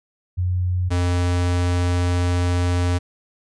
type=tone pair in turn; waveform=sine / square; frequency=90.4 / 88.54 Hz; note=F#2 / F2; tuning=-40 / +24 cents; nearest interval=unison; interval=36 cents; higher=first; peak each=-18 dBFS; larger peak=neither; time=0.37-0.9 / 0.9-2.99 s; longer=second; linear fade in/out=20 ms; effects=resampled to 22050 Hz